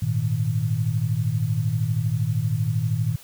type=chord; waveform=sine; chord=Ab suspended second; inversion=none; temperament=equal; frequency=103.83 / 116.54 / 155.56 Hz; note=Ab2 / Bb2 / Eb3; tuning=0 / 0 / 0 cents; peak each=-26 / -23 / -26 dBFS; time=0.02-3.16 s; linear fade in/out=5 ms; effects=white hiss -47 dBFS RMS until 3.23 s